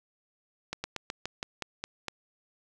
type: slowing click train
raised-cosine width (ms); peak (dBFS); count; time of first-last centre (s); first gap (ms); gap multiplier
0.2; -16; 9; 0.73-2.083; 110; 1.12
effects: none